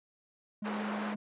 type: tone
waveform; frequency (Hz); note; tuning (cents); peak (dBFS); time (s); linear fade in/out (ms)
triangle; 210; G#3; +19; -33; 0.62-1.16; 5
type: band-pass noise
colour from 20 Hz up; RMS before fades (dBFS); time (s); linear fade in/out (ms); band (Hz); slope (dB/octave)
white; -39; 0.64-1.15; 20; 360 to 1200; 12
effects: resampled to 8000 Hz